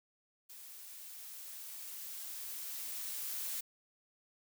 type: noise with level ramp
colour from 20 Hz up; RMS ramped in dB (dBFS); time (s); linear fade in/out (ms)
blue; -52 to -39; 0.49-3.61; 10
effects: none